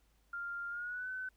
sine tone with pitch glide, 1396.9 to 1514.6 Hz, F6 to F#6, 0 to +40 cents, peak -38 dBFS, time 0.33-1.29 s, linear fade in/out 5 ms, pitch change +140 cents, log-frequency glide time 0.69-1.09 s, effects added 52 Hz sine -69 dBFS peak until 1.36 s + pink hiss -75 dBFS RMS until 1.36 s

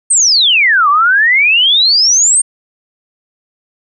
sine exponential two-way sweep, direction down then up, 8800 to 1123 to 8800 Hz, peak -6 dBFS, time 0.1-2.42 s, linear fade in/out 10 ms, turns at 0.89 s, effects none

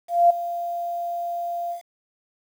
sine tone with ADSR envelope, 692 Hz, F5, 16 cents flat, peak -10 dBFS, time 0.08-1.82 s, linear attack 220 ms, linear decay 9 ms, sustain -15 dB, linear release 110 ms, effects 8-bit

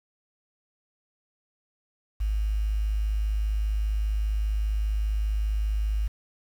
sine tone with quantisation, 52.5 Hz, G#1, 19 cents sharp, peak -23 dBFS, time 2.2-6.08 s, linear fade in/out 10 ms, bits 8, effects none

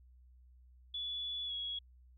sine tone with pitch glide, 3428 to 3336 Hz, A7 to G#7, -46 to +7 cents, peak -37 dBFS, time 0.94-1.79 s, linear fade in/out 5 ms, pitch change -47 cents, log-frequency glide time 1.46-1.52 s, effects added 62 Hz sine -58 dBFS peak until 2.17 s

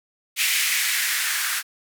violet noise with band-pass filter sweep, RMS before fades -23 dBFS, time 0.36-1.63 s, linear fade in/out 50 ms, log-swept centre 2300 to 1500 Hz, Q 2.9, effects none

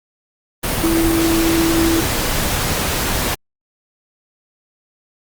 sine tone in noise, 329.6 Hz, E4, in tune, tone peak -14 dBFS, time 0.83-2.01 s, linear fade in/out 10 ms, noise pink, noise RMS -19 dBFS, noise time 0.63-3.35 s, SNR +2 dB, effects Opus 32 kbps

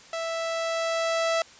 sawtooth tone with level ramp, 659.3 Hz, E5, in tune, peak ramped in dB -25 to -18 dBFS, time 0.13-1.42 s, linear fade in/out 2 ms, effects white hiss -50 dBFS RMS until 1.59 s + resampled to 16000 Hz

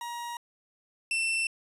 40% pulse tone pair in turn, 949 / 2684 Hz, A#5 / E7, +31 / +31 cents, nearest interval octave + tritone, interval 1800 cents, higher second, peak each -34 / -25 dBFS, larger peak second, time 0.01-0.37 / 1.11-1.47 s, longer neither, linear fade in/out 2 ms, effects resampled to 32000 Hz

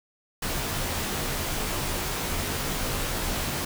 pink noise with comb filter, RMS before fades -29 dBFS, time 0.42-3.65 s, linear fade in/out 5 ms, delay 18 ms, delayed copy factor -0.65, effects none

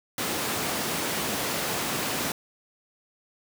pink high-pass noise, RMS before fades -29 dBFS, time 0.18-2.32 s, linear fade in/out 2 ms, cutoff 180 Hz, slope 12 dB/octave, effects none

